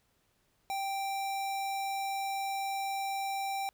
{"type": "tone", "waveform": "square", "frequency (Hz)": 784, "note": "G5", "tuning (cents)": 0, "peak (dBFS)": -33, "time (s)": [0.7, 3.69], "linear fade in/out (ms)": 0, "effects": ["pink hiss -73 dBFS RMS until 3.73 s"]}